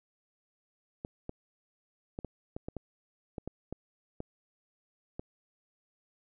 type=clicks; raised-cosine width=2 ms; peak=-24 dBFS; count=12; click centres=1.049 / 1.294 / 2.189 / 2.247 / 2.565 / 2.685 / 2.767 / 3.382 / 3.476 / 3.726 / 4.204 / 5.195 s; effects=none